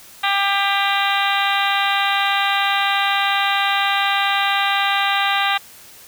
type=harmonic tone with a mistuned harmonic; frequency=397.3 Hz; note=G4; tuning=23 cents sharp; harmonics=2 / 3 / 4 / 5 / 6 / 7 / 8 / 9 / 10; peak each=-21 / -23 / -24 / -25 / -26 / -26 / -27 / -28 / -28 dBFS; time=0.23-5.58 s; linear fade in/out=10 ms; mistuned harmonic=10; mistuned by=-40 cents; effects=white hiss -43 dBFS RMS until 6.07 s